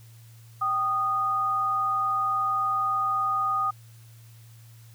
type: tone pair together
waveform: sine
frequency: 777 / 1233.4 Hz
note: G5 / D#6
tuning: -16 / -16 cents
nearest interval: minor sixth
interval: 800 cents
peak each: -32 / -23 dBFS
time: 0.61-3.71 s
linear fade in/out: 10 ms
effects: added 114 Hz sine -47 dBFS peak until 4.94 s + white hiss -58 dBFS RMS until 4.94 s

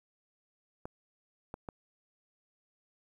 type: clicks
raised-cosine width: 1 ms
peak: -26 dBFS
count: 3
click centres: 0.855 / 1.541 / 1.688 s
effects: 10-bit

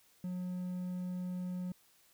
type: tone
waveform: triangle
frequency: 181 Hz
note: F#3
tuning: 38 cents flat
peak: -34 dBFS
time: 0.24-1.72 s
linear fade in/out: 2 ms
effects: white hiss -67 dBFS RMS until 2.13 s

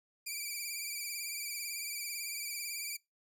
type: tone with vibrato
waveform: 10% pulse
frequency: 2349 Hz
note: D7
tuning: in tune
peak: -29 dBFS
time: 0.26-2.97 s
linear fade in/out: 10 ms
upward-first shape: sine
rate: 18 Hz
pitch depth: 58 cents each way
effects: noise-tail reverb RT60 0.2 s tail -23 dB re dry

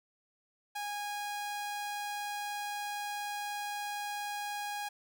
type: tone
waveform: sawtooth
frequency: 823 Hz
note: G#5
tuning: 16 cents flat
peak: -32 dBFS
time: 0.75-4.89 s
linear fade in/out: 10 ms
effects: none

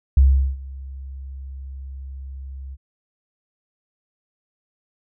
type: tone with ADSR envelope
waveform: sine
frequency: 67.1 Hz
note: C2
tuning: 44 cents sharp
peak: -8 dBFS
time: 0.17-2.77 s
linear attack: 4 ms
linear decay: 390 ms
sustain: -23 dB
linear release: 38 ms
effects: none

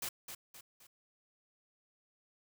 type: noise with echo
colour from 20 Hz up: white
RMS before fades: -39 dBFS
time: 0.02-0.09 s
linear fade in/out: 5 ms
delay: 260 ms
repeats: 3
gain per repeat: -7 dB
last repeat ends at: 0.87 s
effects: none

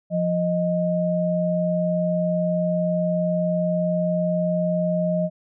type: tone pair together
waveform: sine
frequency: 174.61 / 622.2 Hz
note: F3 / D#5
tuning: 0 / 0 cents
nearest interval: octave + minor seventh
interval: 2200 cents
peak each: -22 dBFS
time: 0.1-5.3 s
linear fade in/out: 50 ms
effects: none

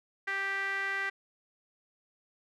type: tone with band-pass filter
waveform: sawtooth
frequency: 392 Hz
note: G4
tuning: in tune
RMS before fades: -33 dBFS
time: 0.27-1.1 s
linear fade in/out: 10 ms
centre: 1800 Hz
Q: 8
effects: none

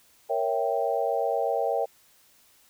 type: chord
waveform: sine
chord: A# diminished seventh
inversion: none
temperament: equal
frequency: 466.2 / 554.4 / 659.3 / 784 Hz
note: A#4 / C#5 / E5 / G5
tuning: 0 / 0 / 0 / 0 cents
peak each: -29 dBFS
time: 0.29-1.86 s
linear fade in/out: 20 ms
effects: white hiss -60 dBFS RMS until 2.69 s

